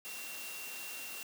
sine tone in noise, 2745 Hz, F7, 31 cents flat, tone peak -46 dBFS, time 0.05-1.23 s, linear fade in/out 0 ms, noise white, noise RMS -45 dBFS, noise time 0.05-1.23 s, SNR -4 dB, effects high-pass 200 Hz 12 dB/octave

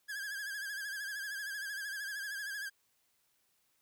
45% pulse tone with vibrato, 1634 Hz, G#6, 29 cents flat, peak -38 dBFS, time 0.08-2.7 s, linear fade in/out 20 ms, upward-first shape sine, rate 13 Hz, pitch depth 75 cents each way, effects white hiss -75 dBFS RMS until 3.81 s

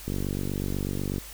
click train, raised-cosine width 3 ms, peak -17 dBFS, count 54, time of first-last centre 0.08-1.182 s, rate 48.1 Hz, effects added 50 Hz sine -45 dBFS peak until 1.33 s + white hiss -44 dBFS RMS until 1.33 s

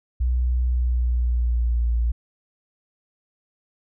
sine tone with pitch glide, 61.74 to 58.27 Hz, B1 to A#1, 0 to 0 cents, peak -18 dBFS, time 0.2-2.12 s, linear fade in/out 10 ms, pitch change -100 cents, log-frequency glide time 0.66-1.92 s, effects none

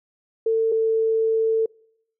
sine tone pair in turn, 448.6 / 446.1 Hz, A4 / A4, +34 / +24 cents, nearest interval unison, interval 10 cents, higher first, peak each -17 dBFS, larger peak neither, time 0.46-0.72 / 0.72-1.66 s, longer second, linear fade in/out 5 ms, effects noise-tail reverb RT60 0.7 s tail -25 dB re dry

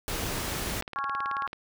pink noise, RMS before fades -32 dBFS, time 0.08-0.81 s, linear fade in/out 0 ms
click train, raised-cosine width 0.3 ms, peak -22 dBFS, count 15, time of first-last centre 0.77-1.531 s, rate 18.4 Hz
harmonic tone, 275.9 Hz, C#4, 8 cents flat, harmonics 3 / 4 / 5 / 6, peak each -39 / -30 / -35 / -40 dBFS, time 0.96-1.47 s, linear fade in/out 0 ms
effects none

